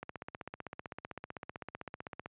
click train, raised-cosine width 0.5 ms, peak -26 dBFS, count 36, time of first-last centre 0.03-2.259 s, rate 15.7 Hz, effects high-pass 80 Hz 12 dB/octave + resampled to 8000 Hz

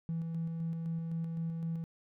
triangle tone with tremolo, 164.9 Hz, E3, 1 cent sharp, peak -29 dBFS, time 0.09-1.84 s, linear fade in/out 0 ms, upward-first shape square, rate 3.9 Hz, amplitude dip 35%, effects tanh soft clip ceiling -29 dBFS

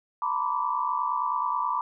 sine tone cluster, 911 / 981 / 1030 / 1164 Hz, A#5 / B5 / C6 / D6, -40 / -12 / -28 / -16 cents, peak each -33 / -28 / -33 / -29 dBFS, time 0.22-1.81 s, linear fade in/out 2 ms, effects none

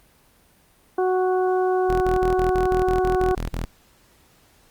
harmonic tone, 370 Hz, F#4, in tune, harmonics 1 / 2 / 3 / 4, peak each -19 / -24 / -32 / -35 dBFS, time 0.98-3.35 s, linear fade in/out 5 ms
sawtooth tone bursts, 41.2 Hz, E1, in tune, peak -21 dBFS, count 11, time 1.89-3.65 s, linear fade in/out 0 ms, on 120 ms, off 44 ms
effects pink hiss -57 dBFS RMS until 4.7 s + Opus 32 kbps

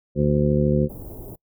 harmonic tone, 73.42 Hz, D2, in tune, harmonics 1 / 2 / 3 / 4 / 5 / 6 / 7, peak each -27 / -20 / -22 / -32 / -24 / -33 / -25 dBFS, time 0.15-0.89 s, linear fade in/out 50 ms
pink band-stop noise, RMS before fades -37 dBFS, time 0.89-1.36 s, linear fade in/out 10 ms, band 630 to 14000 Hz, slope 24 dB/octave
effects noise-tail reverb RT60 0.1 s tail -25 dB re dry

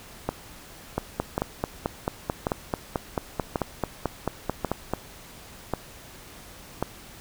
two click trains, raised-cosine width 1 ms, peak -10 / -10 dBFS, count 7 / 19, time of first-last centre 0.29-6.826 / 0.98-4.936 s, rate 0.918 / 4.55 Hz, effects pink hiss -46 dBFS RMS until 7.2 s

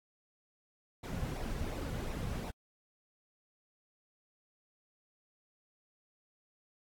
brown noise with flanger, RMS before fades -38 dBFS, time 1.03-2.51 s, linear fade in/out 10 ms, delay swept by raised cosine 0.62 to 3.32 ms, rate 2.8 Hz, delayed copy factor -0.6, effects AAC 64 kbps

